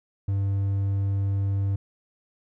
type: tone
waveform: triangle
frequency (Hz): 98.6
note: G2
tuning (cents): +11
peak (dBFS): -20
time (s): 0.28-1.76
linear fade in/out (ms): 5
effects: none